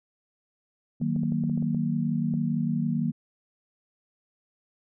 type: chord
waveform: sine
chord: D# minor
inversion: none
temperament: just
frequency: 155.56 / 186.68 / 233.3 Hz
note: D#3 / F#3 / A#3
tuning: 0 / +16 / +2 cents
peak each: -28 / -30 / -27 dBFS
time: 1-3.12 s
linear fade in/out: 20 ms
type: clicks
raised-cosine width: 2 ms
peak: -29 dBFS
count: 10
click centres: 1.015 / 1.162 / 1.234 / 1.322 / 1.438 / 1.497 / 1.576 / 1.625 / 1.747 / 2.339 s
effects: none